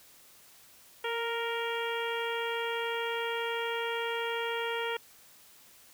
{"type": "harmonic tone with a mistuned harmonic", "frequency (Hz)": 466.2, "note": "A#4", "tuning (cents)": 0, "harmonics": [1, 2, 3, 4, 5, 6, 7], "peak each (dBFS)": [-34, -37, -39, -40, -41, -42, -42], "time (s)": [1.04, 4.97], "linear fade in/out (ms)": 5, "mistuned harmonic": 1, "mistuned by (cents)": -17, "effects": ["white hiss -57 dBFS RMS until 5.93 s"]}